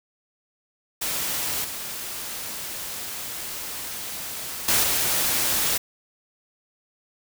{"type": "noise with level steps", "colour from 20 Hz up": "white", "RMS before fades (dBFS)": [-27, -33, -20, -23], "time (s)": [1.01, 5.78], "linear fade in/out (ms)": 10, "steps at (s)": [1.64, 4.68, 4.83], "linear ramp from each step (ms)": 5, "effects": []}